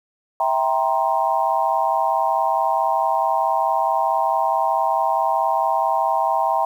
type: chord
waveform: sine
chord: C dominant seventh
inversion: first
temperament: just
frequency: 654.1 / 784.9 / 941.9 / 1046.5 Hz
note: E5 / G5 / Bb5 / C6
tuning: -14 / +2 / +18 / 0 cents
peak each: -23 / -21 / -21 / -25 dBFS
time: 0.4-6.65 s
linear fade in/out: 2 ms
effects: 8-bit